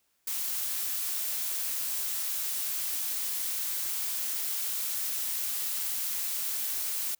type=noise; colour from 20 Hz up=blue; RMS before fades=-32 dBFS; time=0.27-7.15 s; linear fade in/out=5 ms; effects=white hiss -73 dBFS RMS until 7.19 s